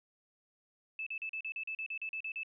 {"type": "tone bursts", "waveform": "sine", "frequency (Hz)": 2623, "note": "E7", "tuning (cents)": -9, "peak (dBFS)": -36, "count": 13, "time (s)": [0.99, 2.433], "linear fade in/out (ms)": 2, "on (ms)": 75, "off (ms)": 39, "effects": []}